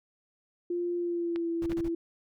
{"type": "tone with pitch glide", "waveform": "sine", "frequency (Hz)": [349.2, 334.8], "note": ["F4", "E4"], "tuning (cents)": [0, 27], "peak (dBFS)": -28, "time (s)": [0.7, 1.95], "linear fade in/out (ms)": 5, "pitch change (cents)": -73, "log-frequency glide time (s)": [0.97, 1.5]}
{"type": "clicks", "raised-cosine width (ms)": 0.3, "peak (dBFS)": -25, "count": 2, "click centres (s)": [1.36, 1.719]}
{"type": "noise bursts", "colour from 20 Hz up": "brown", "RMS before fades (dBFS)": -38, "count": 4, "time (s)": [1.62, 1.883], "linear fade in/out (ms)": 2, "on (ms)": 41, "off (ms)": 33}
{"effects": []}